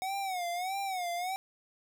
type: tone with vibrato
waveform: square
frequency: 740 Hz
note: F#5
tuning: in tune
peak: -33 dBFS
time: 0.02-1.36 s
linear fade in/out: 0 ms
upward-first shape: sine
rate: 1.6 Hz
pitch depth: 120 cents each way
effects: none